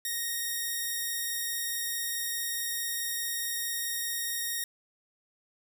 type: tone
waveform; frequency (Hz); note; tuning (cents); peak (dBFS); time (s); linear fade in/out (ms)
5% pulse; 1864.7; A#6; 0; -20; 0.05-4.64; 2
effects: none